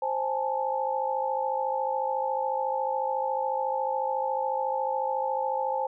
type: tone cluster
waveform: sine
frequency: 525 / 827 / 881 Hz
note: C5 / G#5 / A5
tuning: +6 / -8 / +2 cents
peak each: -30 dBFS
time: 0.02-5.87 s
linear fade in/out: 5 ms
effects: none